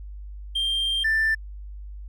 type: tone pair in turn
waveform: triangle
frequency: 3179 / 1773.9 Hz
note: G7 / A6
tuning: +24 / +14 cents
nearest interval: minor seventh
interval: 1010 cents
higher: first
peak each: -20 / -16 dBFS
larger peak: second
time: 0.55-1.04 / 1.04-1.35 s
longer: first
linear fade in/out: 10 ms
effects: tanh soft clip ceiling -15 dBFS + added 50 Hz sine -35 dBFS peak until 2.08 s